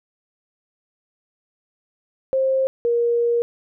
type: tone pair in turn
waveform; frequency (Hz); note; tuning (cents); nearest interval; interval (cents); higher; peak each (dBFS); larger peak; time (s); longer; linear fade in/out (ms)
sine; 530 / 472.2; C5 / A#4; +22 / +22; major second; 200; first; -16; neither; 2.33-2.67 / 2.85-3.42; second; 0
effects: none